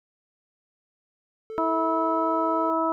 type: tone with vibrato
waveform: triangle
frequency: 440.5 Hz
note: A4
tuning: 2 cents sharp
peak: -31 dBFS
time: 1.5-2.7 s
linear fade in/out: 0 ms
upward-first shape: triangle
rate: 2.8 Hz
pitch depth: 10 cents each way
type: harmonic tone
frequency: 325.1 Hz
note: E4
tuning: 24 cents flat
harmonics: 1 / 2 / 3 / 4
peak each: -27 / -27 / -27 / -27 dBFS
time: 1.58-2.92 s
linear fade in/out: 0 ms
effects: none